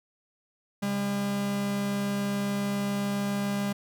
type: tone pair together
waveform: 45% pulse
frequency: 134.2 / 201.4 Hz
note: C3 / G3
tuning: +44 / +47 cents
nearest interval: perfect fifth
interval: 703 cents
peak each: -38 / -27 dBFS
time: 0.82-3.73 s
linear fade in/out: 10 ms
effects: none